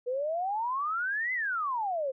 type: exponential two-way sweep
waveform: sine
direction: up then down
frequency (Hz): 480.1 to 2068 to 510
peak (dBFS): -28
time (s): 0.06-2.12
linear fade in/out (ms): 20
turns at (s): 1.33
effects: none